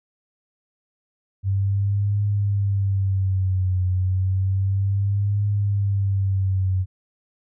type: tone with vibrato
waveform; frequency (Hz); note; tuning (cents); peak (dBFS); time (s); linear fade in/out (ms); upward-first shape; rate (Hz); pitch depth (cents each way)
sine; 97; G2; -18; -18; 1.43-6.86; 50; triangle; 0.31; 100
effects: none